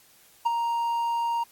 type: tone with ADSR envelope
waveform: triangle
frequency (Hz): 934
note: A#5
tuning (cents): +3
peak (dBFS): -16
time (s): 0.45-1.44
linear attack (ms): 15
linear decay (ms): 17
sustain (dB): -6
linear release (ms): 12
effects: white hiss -57 dBFS RMS until 1.51 s + AAC 64 kbps